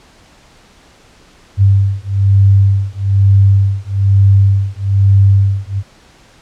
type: beating tone pair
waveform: sine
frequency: 98 / 99.1 Hz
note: G2 / G2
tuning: 0 / +19 cents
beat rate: 1.1 Hz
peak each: -10 dBFS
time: 1.57-5.83 s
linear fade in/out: 50 ms
effects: pink hiss -45 dBFS RMS until 6.41 s + low-pass 7000 Hz 12 dB/octave